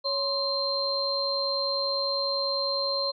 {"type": "tone cluster", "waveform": "sine", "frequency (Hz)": [554, 1050, 4155], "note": ["C#5", "C6", "C8"], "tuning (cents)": [-1, 6, -13], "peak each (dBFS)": [-30, -34, -27], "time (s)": [0.04, 3.12], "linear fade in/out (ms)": 20, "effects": []}